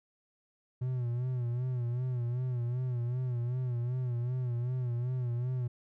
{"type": "tone with vibrato", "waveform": "triangle", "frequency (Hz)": 123.47, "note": "B2", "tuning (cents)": 0, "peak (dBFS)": -28, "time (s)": [0.81, 5.68], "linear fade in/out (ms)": 10, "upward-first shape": "sine", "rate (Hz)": 2.6, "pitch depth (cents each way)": 71, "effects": []}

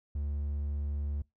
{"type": "tone", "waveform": "triangle", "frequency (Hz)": 72.4, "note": "D2", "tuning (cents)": -24, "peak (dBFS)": -29, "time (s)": [0.15, 1.22], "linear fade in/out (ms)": 5, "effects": ["noise-tail reverb RT60 0.2 s tail -24 dB re dry"]}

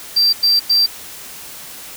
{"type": "tone bursts", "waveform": "triangle", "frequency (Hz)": 4699, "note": "D8", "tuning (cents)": 0, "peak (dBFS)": -9, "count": 3, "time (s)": [0.16, 0.864], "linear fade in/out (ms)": 10, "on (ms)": 170, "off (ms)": 97, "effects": ["white hiss -34 dBFS RMS until 1.96 s"]}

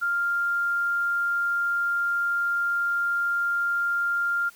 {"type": "tone", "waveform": "sine", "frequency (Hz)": 1396.9, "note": "F6", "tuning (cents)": 0, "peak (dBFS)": -22, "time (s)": [0.01, 4.5], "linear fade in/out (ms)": 20, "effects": ["white hiss -53 dBFS RMS until 4.55 s"]}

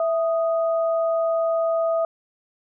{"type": "tone pair together", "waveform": "sine", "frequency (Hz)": [659, 1242.6], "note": ["E5", "D#6"], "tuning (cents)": [-1, -3], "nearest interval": "major seventh", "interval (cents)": 1098, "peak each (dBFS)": [-19, -30], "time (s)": [0, 2.05], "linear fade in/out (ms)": 2, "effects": []}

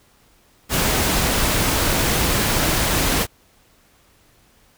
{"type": "noise", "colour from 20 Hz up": "pink", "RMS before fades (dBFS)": -19, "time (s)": [0.69, 3.27], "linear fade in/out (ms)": 50, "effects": ["pink hiss -56 dBFS RMS until 4.77 s"]}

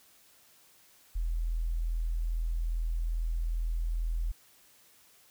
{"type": "tone", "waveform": "sine", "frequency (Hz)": 41.2, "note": "E1", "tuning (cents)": 0, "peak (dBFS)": -28, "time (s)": [1.15, 4.32], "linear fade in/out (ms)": 10, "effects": ["white hiss -61 dBFS RMS until 5.3 s"]}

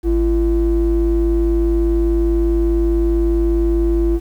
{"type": "ring-modulated tone", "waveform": "triangle", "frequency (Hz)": 195.4, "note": "G3", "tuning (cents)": -5, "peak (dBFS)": -6, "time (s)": [0.03, 4.2], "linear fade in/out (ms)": 50, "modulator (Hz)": 143, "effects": ["tanh soft clip ceiling -8 dBFS", "8-bit"]}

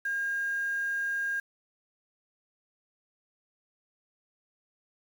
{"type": "tone with quantisation", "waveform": "sine", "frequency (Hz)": 1616, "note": "G#6", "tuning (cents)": -48, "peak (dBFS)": -28, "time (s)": [0.05, 1.4], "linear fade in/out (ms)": 5, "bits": 8, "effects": []}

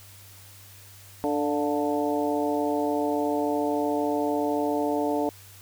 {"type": "harmonic tone with a mistuned harmonic", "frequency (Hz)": 147.2, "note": "D3", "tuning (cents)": 4, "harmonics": [2, 3, 4, 5, 6], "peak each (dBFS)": [-27, -29, -30, -31, -32], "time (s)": [1.24, 5.29], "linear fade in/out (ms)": 0, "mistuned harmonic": 5, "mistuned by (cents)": -56, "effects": ["added 98 Hz sine -50 dBFS peak until 5.61 s", "white hiss -50 dBFS RMS until 5.61 s"]}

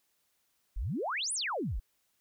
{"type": "exponential two-way sweep", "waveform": "sine", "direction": "up then down", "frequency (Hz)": [34.92, 10548, 34.92], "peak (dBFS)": -31, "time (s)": [0.76, 1.8], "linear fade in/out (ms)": 10, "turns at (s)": 1.33, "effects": ["white hiss -75 dBFS RMS until 2.2 s"]}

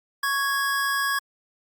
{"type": "tone pair together", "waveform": "square", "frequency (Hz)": [1108.7, 1659.1], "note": ["C#6", "G#6"], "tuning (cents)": [0, -2], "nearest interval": "perfect fifth", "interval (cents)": 698, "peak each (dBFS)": [-27, -25], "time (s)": [0.23, 1.19], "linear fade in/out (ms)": 5, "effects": ["Opus 48 kbps"]}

